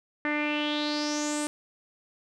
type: tone with low-pass filter sweep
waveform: sawtooth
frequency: 297.7 Hz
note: D4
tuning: 24 cents sharp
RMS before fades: -29 dBFS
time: 0.25-1.47 s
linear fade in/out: 0 ms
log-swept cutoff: 1900 to 8900 Hz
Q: 5.8
effects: none